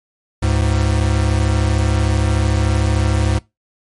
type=tone pair together; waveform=square; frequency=71.8 / 105.14 Hz; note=D2 / G#2; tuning=-39 / +22 cents; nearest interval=perfect fifth; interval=661 cents; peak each=-17 dBFS; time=0.42-3.39 s; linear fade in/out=10 ms; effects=noise-tail reverb RT60 0.2 s tail -22 dB re dry + MP3 48 kbps